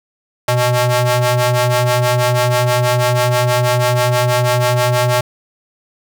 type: ring-modulated tone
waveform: sawtooth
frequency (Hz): 247.4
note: B3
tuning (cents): +3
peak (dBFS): -5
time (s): 0.48-5.21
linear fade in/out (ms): 5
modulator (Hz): 368
effects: 7-bit